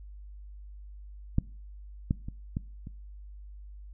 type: clicks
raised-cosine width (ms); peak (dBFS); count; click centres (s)
5; -11 / -13 / -25 / -18 / -28; 5; 1.384 / 2.109 / 2.285 / 2.569 / 2.871
effects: noise-tail reverb RT60 0.4 s tail -22 dB re dry + added 50 Hz sine -43 dBFS peak until 3.93 s